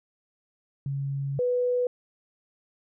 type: tone pair in turn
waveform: sine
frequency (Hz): 138.59 / 493.9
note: C#3 / B4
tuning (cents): 0 / 0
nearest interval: octave + minor seventh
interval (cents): 2200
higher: second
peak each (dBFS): -27 / -22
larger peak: second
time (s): 0.86-1.39 / 1.39-1.87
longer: first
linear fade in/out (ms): 2
effects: none